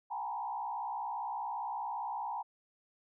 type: tone with frequency modulation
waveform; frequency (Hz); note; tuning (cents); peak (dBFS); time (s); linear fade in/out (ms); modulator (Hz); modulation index
sine; 880; A5; 0; -35; 0.1-2.43; 20; 62.5; 1.6
effects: none